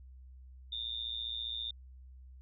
sine tone with amplitude modulation, 3625 Hz, A#7, 49 cents flat, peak -32 dBFS, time 0.72-1.71 s, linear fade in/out 5 ms, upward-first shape sine, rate 115 Hz, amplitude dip 95%, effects added 64 Hz sine -50 dBFS peak until 2.41 s

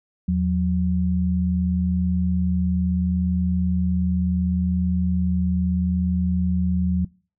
sine tone pair together, 80.9 / 181.61 Hz, E2 / F#3, -32 / -32 cents, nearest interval octave + major second, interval 1400 cents, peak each -23 / -19 dBFS, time 0.28-7.05 s, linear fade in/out 5 ms, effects noise-tail reverb RT60 0.4 s tail -24 dB re dry

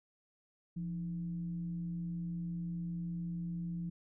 sine tone with frequency modulation, 171.3 Hz, F3, 33 cents flat, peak -36 dBFS, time 0.76-3.9 s, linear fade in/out 10 ms, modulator 138 Hz, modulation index 0.26, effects none

